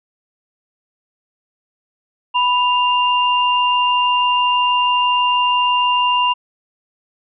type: tone pair together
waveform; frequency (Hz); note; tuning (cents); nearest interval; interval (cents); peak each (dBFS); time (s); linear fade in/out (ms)
sine; 987.8 / 2794; B5 / F7; 0 / 0; octave + tritone; 1800; -14 / -18; 2.34-6.34; 20
effects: none